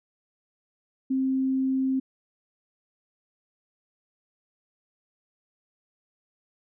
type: tone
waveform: sine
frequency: 264.1 Hz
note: C4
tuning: 16 cents sharp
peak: -22 dBFS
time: 1.1-2 s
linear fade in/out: 10 ms
effects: none